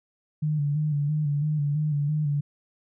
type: tone with vibrato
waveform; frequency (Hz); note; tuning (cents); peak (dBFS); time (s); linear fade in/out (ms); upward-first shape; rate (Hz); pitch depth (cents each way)
sine; 148.4; D3; +18; -22; 0.42-2.41; 10; square; 3; 46
effects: none